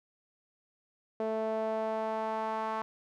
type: tone with band-pass filter sweep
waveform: sawtooth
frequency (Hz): 220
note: A3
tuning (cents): 0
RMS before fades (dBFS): -33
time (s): 1.2-2.82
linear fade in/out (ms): 0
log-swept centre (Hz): 560 to 1000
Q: 2.9
effects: none